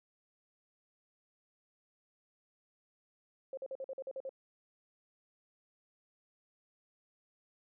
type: tone bursts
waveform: sine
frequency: 533 Hz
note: C5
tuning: 32 cents sharp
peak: -38 dBFS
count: 9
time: 3.53-4.293 s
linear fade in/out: 2 ms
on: 43 ms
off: 47 ms
effects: none